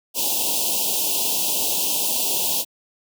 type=band-stop noise; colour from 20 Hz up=white; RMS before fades=-22 dBFS; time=0.14-2.65 s; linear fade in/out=50 ms; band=990 to 2600 Hz; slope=96 dB/octave; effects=high-pass 200 Hz 12 dB/octave